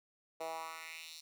10% pulse tone with high-pass filter sweep, 161.9 Hz, E3, 31 cents flat, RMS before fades -45 dBFS, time 0.4-1.21 s, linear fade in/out 10 ms, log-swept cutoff 550 to 4700 Hz, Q 2.4, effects none

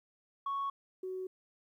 sine tone pair in turn, 1108.7 / 373.1 Hz, C#6 / F#4, 0 / +14 cents, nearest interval octave + perfect fifth, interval 1886 cents, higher first, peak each -31 / -36 dBFS, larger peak first, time 0.46-0.7 / 1.03-1.27 s, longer neither, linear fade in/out 5 ms, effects tanh soft clip ceiling -30 dBFS + 12-bit

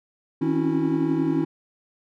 triangle tone cluster, 158.8 / 268.1 / 279.4 / 326.3 / 364.4 Hz, D#3 / C4 / C#4 / E4 / F#4, +36 / +42 / +14 / -18 / -26 cents, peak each -26 / -27 / -23 / -22 / -29 dBFS, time 0.41-1.45 s, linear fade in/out 10 ms, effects none

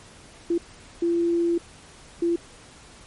sine tone bursts at uneven times, 340.9 Hz, F4, 42 cents flat, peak -19 dBFS, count 3, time 0.5-0.58 / 1.02-1.58 / 2.22-2.36 s, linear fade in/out 5 ms, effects pink hiss -48 dBFS RMS until 3.06 s + MP3 48 kbps

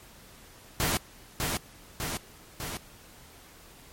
pink noise with echo, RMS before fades -27 dBFS, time 0.8-0.97 s, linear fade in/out 0 ms, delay 600 ms, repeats 3, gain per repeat -3 dB, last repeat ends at 2.77 s, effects pink hiss -52 dBFS RMS until 3.92 s + MP3 64 kbps

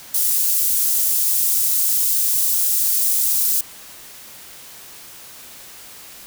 white high-pass noise, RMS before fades -18 dBFS, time 0.14-3.61 s, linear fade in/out 5 ms, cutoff 8100 Hz, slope 12 dB/octave, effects white hiss -40 dBFS RMS until 6.26 s

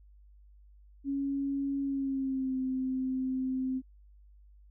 sine tone with pitch glide, 277.2 to 260.1 Hz, C#4 to C4, 0 to -10 cents, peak -29 dBFS, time 1.04-3.82 s, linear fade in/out 50 ms, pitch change -110 cents, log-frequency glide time 1.82-2.57 s, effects added 50 Hz sine -54 dBFS peak until 4.7 s

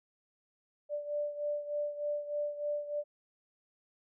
sine beating tone pair, 587.3 / 590.6 Hz, D5 / D5, 0 / +10 cents, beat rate 3.3 Hz, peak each -34 / -39 dBFS, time 0.89-3.04 s, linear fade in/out 50 ms, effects none

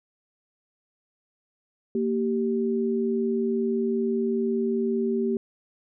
sine tone pair together, 231.3 / 389 Hz, A#3 / G4, -13 / -13 cents, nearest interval major sixth, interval 900 cents, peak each -25 dBFS, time 1.95-5.37 s, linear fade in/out 2 ms, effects none

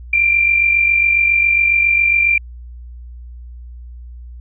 sine tone with amplitude modulation, 2370 Hz, D7, 15 cents sharp, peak -8 dBFS, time 0.13-2.38 s, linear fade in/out 5 ms, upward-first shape sine, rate 47.3 Hz, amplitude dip 55%, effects added 60 Hz sine -31 dBFS peak until 4.4 s

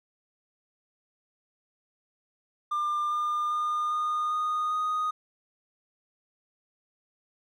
triangle tone with pitch steps, 1197 / 1206 / 1215.1 / 1224.3 / 1233.5 / 1242.8 Hz, D6 / D6 / D#6 / D#6 / D#6 / D#6, +33 / +46 / -41 / -28 / -15 / -2 cents, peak -23 dBFS, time 2.71-5.11 s, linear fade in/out 10 ms, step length 400 ms, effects tanh soft clip ceiling -20 dBFS

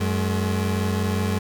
30% pulse tone pair together, 93.83 / 213.1 Hz, F#2 / G#3, +25 / +45 cents, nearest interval octave + major second, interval 1420 cents, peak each -20 / -23 dBFS, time 0-1.39 s, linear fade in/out 10 ms, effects none

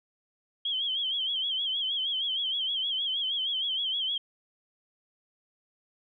sine tone with vibrato, 3196 Hz, G7, 33 cents sharp, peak -27 dBFS, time 0.65-4.18 s, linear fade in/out 5 ms, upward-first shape sine, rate 6.4 Hz, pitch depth 92 cents each way, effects none

